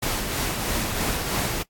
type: noise with tremolo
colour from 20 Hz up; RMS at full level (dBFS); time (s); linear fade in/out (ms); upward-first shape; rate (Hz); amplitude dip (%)
pink; -25; 0.02-1.63; 10; sine; 3.1; 35
effects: noise-tail reverb RT60 0.1 s tail -19 dB re dry + AAC 64 kbps